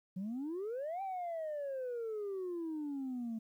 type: exponential two-way sweep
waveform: sine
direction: up then down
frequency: 178.4 to 790 to 219.8 Hz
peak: -35 dBFS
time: 0.16-3.39 s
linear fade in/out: 10 ms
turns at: 1.02 s
effects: tanh soft clip ceiling -35 dBFS + 12-bit